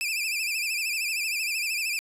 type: tone with vibrato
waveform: sawtooth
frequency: 2500 Hz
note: D#7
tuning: 8 cents sharp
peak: -23 dBFS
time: 0.01-1.99 s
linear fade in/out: 0 ms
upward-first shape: sine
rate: 13 Hz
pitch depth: 110 cents each way
effects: resampled to 32000 Hz